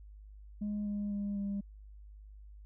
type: tone with pitch steps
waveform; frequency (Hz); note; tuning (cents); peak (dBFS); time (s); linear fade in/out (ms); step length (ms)
sine; 207.7 / 205.1 / 202.5 / 199.93; G#3 / G#3 / G#3 / G3; 0 / -21 / -43 / +34; -31; 0.61-1.61; 10; 250
effects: tanh soft clip ceiling -31 dBFS + added 51 Hz sine -49 dBFS peak until 2.65 s